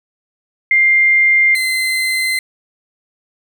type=tone pair in turn; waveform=sine / 35% pulse; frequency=2100 / 2062 Hz; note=C7 / C7; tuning=+6 / -26 cents; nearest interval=unison; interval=32 cents; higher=first; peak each=-8 / -13 dBFS; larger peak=first; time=0.71-1.55 / 1.55-2.39 s; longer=neither; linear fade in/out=2 ms; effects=none